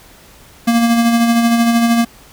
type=tone with tremolo; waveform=square; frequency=233.1 Hz; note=A#3; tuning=in tune; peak=-9 dBFS; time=0.67-2.05 s; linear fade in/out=10 ms; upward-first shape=sine; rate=13 Hz; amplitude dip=40%; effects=pink hiss -43 dBFS RMS until 2.32 s